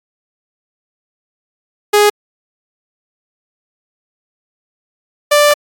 sawtooth tone pair in turn, 415.3 / 588.4 Hz, G#4 / D5, 0 / +3 cents, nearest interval tritone, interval 603 cents, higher second, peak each -3 dBFS, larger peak neither, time 1.93-2.1 / 5.31-5.54 s, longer second, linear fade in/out 10 ms, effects AAC 48 kbps

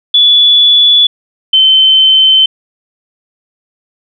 sine tone pair in turn, 3435 / 3078 Hz, A7 / G7, -42 / -32 cents, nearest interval major second, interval 190 cents, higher first, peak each -3 dBFS, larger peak neither, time 0.14-1.07 / 1.53-2.46 s, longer neither, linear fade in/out 5 ms, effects none

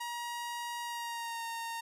sawtooth tone with pitch glide, 951 to 921.8 Hz, A#5 to A#5, +34 to -20 cents, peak -33 dBFS, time 0-1.81 s, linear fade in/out 10 ms, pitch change -54 cents, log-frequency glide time 0.83-1.44 s, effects resampled to 32000 Hz

